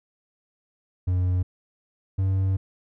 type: tone pair in turn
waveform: triangle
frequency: 90.8 / 95.56 Hz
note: F#2 / G2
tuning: -32 / -44 cents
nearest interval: minor second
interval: 88 cents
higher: second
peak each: -18 dBFS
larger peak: neither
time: 1.07-1.43 / 2.18-2.57 s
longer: second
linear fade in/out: 10 ms
effects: none